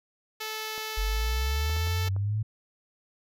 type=tone with pitch glide; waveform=5% pulse; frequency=435.9 to 440.5 Hz; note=A4 to A4; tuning=-16 to +2 cents; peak=-21 dBFS; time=0.4-2.09 s; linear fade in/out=10 ms; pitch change=+18 cents; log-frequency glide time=0.81-1.75 s
type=clicks; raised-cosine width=1 ms; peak=-30 dBFS; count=6; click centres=0.779 / 1.697 / 1.766 / 1.873 / 2.075 / 2.164 s
type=linear sweep; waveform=sine; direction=up; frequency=45.02 to 110 Hz; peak=-25 dBFS; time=0.97-2.43 s; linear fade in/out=10 ms
effects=none